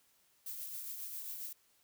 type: noise with tremolo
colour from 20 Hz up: violet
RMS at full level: -42 dBFS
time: 0.46-1.53 s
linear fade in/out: 5 ms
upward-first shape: triangle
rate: 7.4 Hz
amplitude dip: 40%
effects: white hiss -71 dBFS RMS until 1.83 s